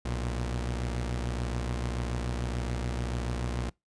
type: tone pair together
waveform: sawtooth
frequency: 61.73 / 116.54 Hz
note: B1 / A#2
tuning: 0 / 0 cents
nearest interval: major seventh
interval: 1100 cents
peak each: -27 / -32 dBFS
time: 0.05-3.7 s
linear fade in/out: 5 ms
effects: noise-tail reverb RT60 0.2 s tail -25 dB re dry + resampled to 22050 Hz